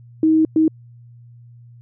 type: tone bursts at uneven times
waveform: sine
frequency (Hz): 316.7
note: D#4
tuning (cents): +31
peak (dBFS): -11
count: 2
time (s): 0.23-0.45 / 0.56-0.68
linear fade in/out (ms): 2
effects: added 119 Hz sine -41 dBFS peak until 1.81 s